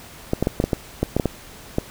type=clicks; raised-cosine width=2 ms; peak=-5 dBFS; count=11; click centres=0.334 / 0.426 / 0.471 / 0.601 / 0.64 / 0.732 / 1.03 / 1.166 / 1.198 / 1.257 / 1.784 s; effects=pink hiss -42 dBFS RMS until 1.9 s